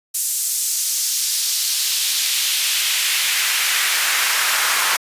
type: noise with high-pass filter sweep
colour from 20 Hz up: pink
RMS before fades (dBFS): -19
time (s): 0.14-4.97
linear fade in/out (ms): 10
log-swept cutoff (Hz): 7900 to 1200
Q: 1.3
effects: resampled to 32000 Hz